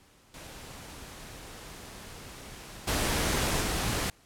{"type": "noise with level steps", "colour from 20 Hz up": "pink", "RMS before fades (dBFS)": [-45, -28, -30], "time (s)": [0.34, 4.1], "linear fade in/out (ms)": 2, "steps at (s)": [2.87, 3.6], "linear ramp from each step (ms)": 10, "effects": ["pink hiss -60 dBFS RMS until 4.25 s", "low-pass 12000 Hz 12 dB/octave"]}